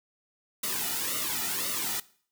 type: noise with flanger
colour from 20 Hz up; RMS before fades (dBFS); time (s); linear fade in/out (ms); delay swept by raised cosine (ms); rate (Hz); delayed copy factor
white; -31; 0.63-2; 5; 1.2 to 1.88; 1.9; -0.8
effects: noise-tail reverb RT60 0.5 s tail -20 dB re dry